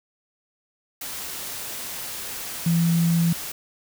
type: tone in noise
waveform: sine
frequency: 168.2 Hz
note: E3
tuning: 35 cents sharp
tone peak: -17 dBFS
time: 2.66-3.33 s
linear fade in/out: 5 ms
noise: white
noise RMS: -33 dBFS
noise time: 1.01-3.52 s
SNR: +13 dB
effects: none